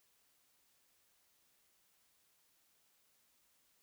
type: silence
effects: white hiss -74 dBFS RMS until 3.82 s